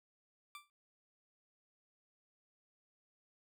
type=tone with exponential decay; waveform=20% pulse; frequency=1174.7 Hz; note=D6; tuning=in tune; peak=-40 dBFS; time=0.55-0.7 s; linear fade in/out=1 ms; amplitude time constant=32 ms; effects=none